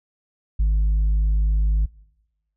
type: tone with tanh clipping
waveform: triangle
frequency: 51.9 Hz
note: G#1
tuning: in tune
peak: -16 dBFS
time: 0.59-1.86 s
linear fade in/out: 10 ms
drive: 7 dB
effects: noise-tail reverb RT60 1.0 s tail -24 dB re dry